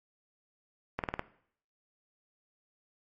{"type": "slowing click train", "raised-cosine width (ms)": 0.5, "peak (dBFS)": -16, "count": 5, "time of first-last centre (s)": [0.99, 1.194], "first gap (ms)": 48, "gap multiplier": 1.04, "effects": ["noise-tail reverb RT60 0.6 s tail -17 dB re dry", "MP3 48 kbps"]}